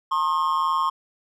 triangle tone with amplitude modulation, 1073 Hz, C6, 43 cents sharp, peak -14 dBFS, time 0.11-0.9 s, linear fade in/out 10 ms, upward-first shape sine, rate 163 Hz, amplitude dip 85%, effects none

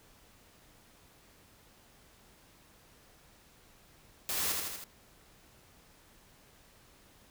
white noise with echo, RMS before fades -34 dBFS, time 4.29-4.52 s, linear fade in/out 0 ms, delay 80 ms, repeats 4, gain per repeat -3 dB, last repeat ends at 4.84 s, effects pink hiss -61 dBFS RMS until 7.3 s

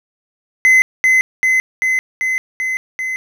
triangle tone with echo, 2044 Hz, C7, 41 cents flat, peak -5 dBFS, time 0.65-0.82 s, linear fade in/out 0 ms, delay 390 ms, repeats 6, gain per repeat -2 dB, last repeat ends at 3.16 s, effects none

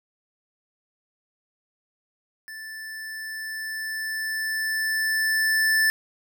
square tone with level ramp, 1760 Hz, A6, in tune, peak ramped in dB -37 to -18 dBFS, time 2.48-5.9 s, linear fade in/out 0 ms, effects none

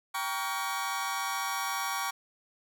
sawtooth chord, G half-diminished seventh, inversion none, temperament just, 784 / 940.8 / 1128.9 / 1411.2 Hz, G5 / Bb5 / Db6 / F6, 0 / +16 / +31 / +18 cents, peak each -33 / -33 / -30 / -36 dBFS, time 0.14-2.11 s, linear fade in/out 10 ms, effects none

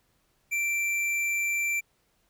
sine tone with tanh clipping, 2349 Hz, D7, in tune, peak -27 dBFS, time 0.51-1.81 s, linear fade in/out 20 ms, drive 13 dB, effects pink hiss -70 dBFS RMS until 2.29 s

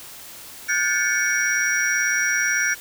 sine tone cluster, 1444 / 1562 / 1739 / 2230 / 5710 Hz, F#6 / G6 / A6 / C#7 / F8, -43 / -7 / -21 / +10 / +37 cents, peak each -25 dBFS, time 0.68-2.75 s, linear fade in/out 20 ms, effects white hiss -40 dBFS RMS until 2.8 s

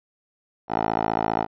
10% pulse tone with band-pass filter, 55 Hz, A1, in tune, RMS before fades -24 dBFS, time 0.68-1.47 s, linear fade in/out 50 ms, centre 740 Hz, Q 2.1, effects resampled to 11025 Hz

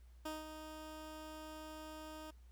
15% pulse tone with ADSR envelope, 311 Hz, D#4, 1 cent flat, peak -34 dBFS, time 0.25-2.31 s, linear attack 8 ms, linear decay 180 ms, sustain -8 dB, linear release 9 ms, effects added 60 Hz sine -57 dBFS peak until 2.51 s + pink hiss -75 dBFS RMS until 2.51 s

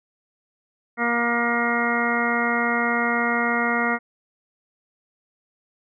harmonic tone, 236.5 Hz, A#3, 25 cents sharp, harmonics 1 / 2 / 3 / 4 / 5 / 6 / 8 / 9, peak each -26 / -29 / -28 / -31 / -29 / -26 / -26 / -29 dBFS, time 0.97-3.99 s, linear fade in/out 50 ms, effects none

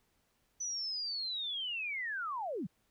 sine linear sweep, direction down, 6010 to 138.59 Hz, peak -35 dBFS, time 0.6-2.67 s, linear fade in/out 10 ms, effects pink hiss -75 dBFS RMS until 2.9 s

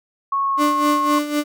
sine tone with pitch glide, 1101 to 1084.6 Hz, C#6 to C#6, -12 to -38 cents, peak -17 dBFS, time 0.32-1.19 s, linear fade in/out 5 ms, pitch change -26 cents, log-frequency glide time 0.42-0.69 s
35% pulse tone with tremolo, 295.3 Hz, D4, 10 cents sharp, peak -14 dBFS, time 0.57-1.44 s, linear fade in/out 50 ms, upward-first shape sine, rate 3.9 Hz, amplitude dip 70%
effects none

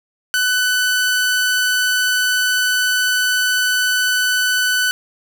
sawtooth tone, 1498 Hz, F#6, 21 cents sharp, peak -11 dBFS, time 0.34-4.91 s, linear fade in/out 0 ms, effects none

